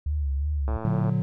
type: tone with vibrato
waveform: sine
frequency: 71.7 Hz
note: D2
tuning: 41 cents flat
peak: -23 dBFS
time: 0.06-0.77 s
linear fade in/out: 5 ms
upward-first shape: sine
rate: 2.8 Hz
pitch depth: 84 cents each way
type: click train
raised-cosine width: 1 ms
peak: -20 dBFS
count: 47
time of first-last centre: 0.68-1.094 s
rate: 111 Hz
type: chord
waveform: triangle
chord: Bb augmented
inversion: none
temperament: just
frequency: 116.54 / 145.68 / 182.1 Hz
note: Bb2 / D3 / F#3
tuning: 0 / -14 / -27 cents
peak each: -24 dBFS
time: 0.85-1.22 s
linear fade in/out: 0 ms
effects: none